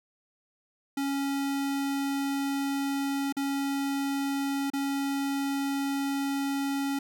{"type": "tone with dropouts", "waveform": "square", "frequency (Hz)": 277.2, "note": "C#4", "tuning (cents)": 0, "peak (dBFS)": -28, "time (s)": [0.97, 6.99], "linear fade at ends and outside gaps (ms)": 5, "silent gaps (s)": [[3.325, 3.367], [4.702, 4.734]], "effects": []}